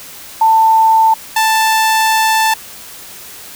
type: tone pair in turn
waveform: sine / sawtooth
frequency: 890 / 882.3 Hz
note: A5 / A5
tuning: +20 / +5 cents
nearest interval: unison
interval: 15 cents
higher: first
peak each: -6 dBFS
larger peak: neither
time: 0.41-1.14 / 1.36-2.54 s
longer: second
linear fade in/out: 5 ms
effects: white hiss -33 dBFS RMS until 3.55 s